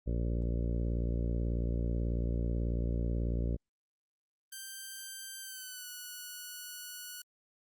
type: harmonic tone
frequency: 58.27 Hz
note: A#1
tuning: in tune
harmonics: 1 / 2 / 3 / 4 / 5 / 6 / 7 / 8 / 9 / 10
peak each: -31 / -37 / -41 / -43 / -45 / -47 / -48 / -49 / -50 / -51 dBFS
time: 0.06-3.57 s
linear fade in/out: 20 ms
type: tone with pitch glide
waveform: 5% pulse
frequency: 1568 to 1471.5 Hz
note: G6 to F#6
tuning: 0 to -10 cents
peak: -32 dBFS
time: 4.52-7.22 s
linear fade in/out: 5 ms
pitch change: -110 cents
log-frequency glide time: 5.41-5.88 s
effects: Opus 48 kbps